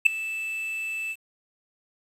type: tone with ADSR envelope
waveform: triangle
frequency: 2638 Hz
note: E7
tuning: 1 cent sharp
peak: -7 dBFS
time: 0.05-1.16 s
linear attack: 15 ms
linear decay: 3 ms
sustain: -20 dB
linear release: 48 ms
effects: resampled to 32000 Hz + 8-bit